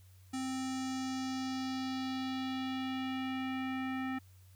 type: tone with low-pass filter sweep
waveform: square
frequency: 261.6 Hz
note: C4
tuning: in tune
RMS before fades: -37 dBFS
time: 0.33-4.19 s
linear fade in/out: 10 ms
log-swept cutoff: 8200 to 2000 Hz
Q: 2.2
effects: added 93 Hz sine -56 dBFS peak until 4.55 s + white hiss -68 dBFS RMS until 4.55 s